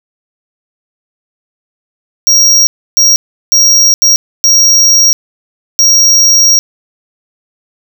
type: tone bursts at uneven times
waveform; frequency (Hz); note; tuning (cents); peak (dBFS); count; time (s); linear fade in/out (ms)
square; 5640; F8; +16; -4; 6; 2.27-2.67 / 2.97-3.16 / 3.52-3.94 / 4.02-4.16 / 4.44-5.13 / 5.79-6.59; 0
effects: none